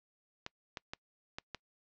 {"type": "clicks", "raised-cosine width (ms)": 0.2, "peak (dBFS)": -22, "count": 5, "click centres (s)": [0.464, 0.772, 0.935, 1.385, 1.547], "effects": ["noise-tail reverb RT60 0.1 s tail -26 dB re dry", "low-pass 5000 Hz 12 dB/octave"]}